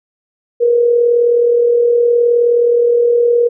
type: tone with amplitude modulation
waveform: sine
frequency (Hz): 476.2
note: A#4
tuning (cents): +37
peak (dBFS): -6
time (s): 0.6-3.49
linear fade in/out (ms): 20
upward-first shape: sine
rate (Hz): 39.2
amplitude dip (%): 45
effects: none